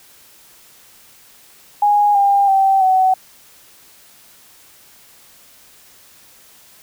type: tone with pitch steps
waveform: sine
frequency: 825 / 800.1 / 776 / 752.6 Hz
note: G#5 / G5 / G5 / F#5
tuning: -12 / +35 / -18 / +29 cents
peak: -10 dBFS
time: 1.82-3.14 s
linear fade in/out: 5 ms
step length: 330 ms
effects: white hiss -47 dBFS RMS until 6.82 s